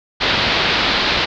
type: low-pass noise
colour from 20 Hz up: white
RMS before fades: -17 dBFS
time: 0.2-1.26 s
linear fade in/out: 20 ms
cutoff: 4500 Hz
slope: 48 dB/octave
effects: none